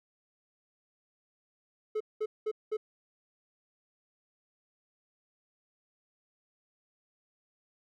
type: tone bursts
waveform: triangle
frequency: 430.6 Hz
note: A4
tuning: 37 cents flat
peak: -27 dBFS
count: 4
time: 1.95-2.77 s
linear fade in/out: 10 ms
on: 55 ms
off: 200 ms
effects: none